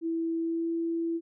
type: tone with pitch glide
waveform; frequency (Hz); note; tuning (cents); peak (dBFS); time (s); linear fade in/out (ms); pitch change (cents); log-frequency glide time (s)
sine; 329.6 to 332.9; E4 to E4; 0 to +17; -27; 0.01-1.21; 50; +17; 0.38-0.7
effects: none